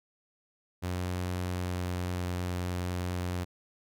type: tone with pitch glide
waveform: sawtooth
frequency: 90.1 to 89.53 Hz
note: F#2 to F2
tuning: -45 to +44 cents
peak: -27 dBFS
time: 0.82-3.45 s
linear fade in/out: 20 ms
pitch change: -11 cents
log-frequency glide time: 1.1-2.74 s
effects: none